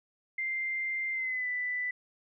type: tone with pitch glide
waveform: sine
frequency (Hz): 2093 to 1987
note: C7 to B6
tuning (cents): 0 to +10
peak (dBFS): -30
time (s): 0.38-1.91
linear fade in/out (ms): 5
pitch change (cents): -90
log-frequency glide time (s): 1.12-1.48
effects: none